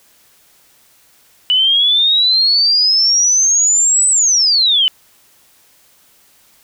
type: exponential two-way sweep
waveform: sine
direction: up then down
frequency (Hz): 2960 to 8100 to 2960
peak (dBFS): -9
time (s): 1.5-4.88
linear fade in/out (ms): 0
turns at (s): 4.09
effects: white hiss -51 dBFS RMS until 6.63 s